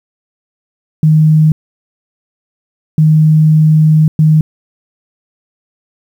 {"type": "tone bursts at uneven times", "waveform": "sine", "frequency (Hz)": 155.56, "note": "D#3", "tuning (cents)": 0, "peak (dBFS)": -4, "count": 3, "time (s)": [[1.03, 1.52], [2.98, 4.08], [4.19, 4.41]], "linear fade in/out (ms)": 2, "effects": ["7-bit"]}